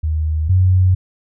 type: tone pair in turn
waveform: sine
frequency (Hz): 78 / 92.38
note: D#2 / F#2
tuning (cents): +5 / -2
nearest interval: minor third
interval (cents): 293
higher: second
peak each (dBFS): -15 / -9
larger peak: second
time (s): 0.03-0.49 / 0.49-0.95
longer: neither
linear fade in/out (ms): 10
effects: none